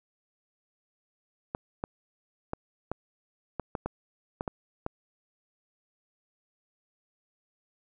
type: clicks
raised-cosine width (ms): 1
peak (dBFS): -17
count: 10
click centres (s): 1.549 / 1.839 / 2.534 / 2.916 / 3.597 / 3.752 / 3.86 / 4.409 / 4.478 / 4.864
effects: none